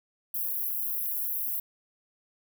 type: high-pass noise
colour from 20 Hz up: white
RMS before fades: -31 dBFS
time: 0.34-1.6 s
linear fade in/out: 5 ms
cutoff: 11000 Hz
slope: 96 dB/octave
effects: none